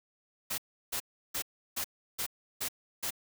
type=noise bursts; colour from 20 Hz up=white; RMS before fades=-34 dBFS; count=7; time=0.5-3.107 s; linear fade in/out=10 ms; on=81 ms; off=340 ms; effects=none